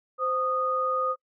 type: tone pair together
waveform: sine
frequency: 518.5 / 1236 Hz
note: C5 / D#6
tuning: -16 / -12 cents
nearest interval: octave + minor third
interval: 1504 cents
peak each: -29 / -25 dBFS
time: 0.18-1.16 s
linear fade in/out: 50 ms
effects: noise-tail reverb RT60 0.1 s tail -25 dB re dry